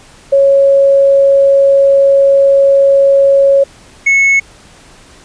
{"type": "tone pair in turn", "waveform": ["sine", "triangle"], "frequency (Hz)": [552, 2197], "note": ["C#5", "C#7"], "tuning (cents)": [-7, -16], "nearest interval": "2 octaves", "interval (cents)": 2391, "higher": "second", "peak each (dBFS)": -4, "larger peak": "neither", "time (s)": [[0.32, 3.64], [4.06, 4.4]], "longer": "first", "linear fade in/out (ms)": 10, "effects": ["pink hiss -40 dBFS RMS until 5.24 s", "resampled to 22050 Hz"]}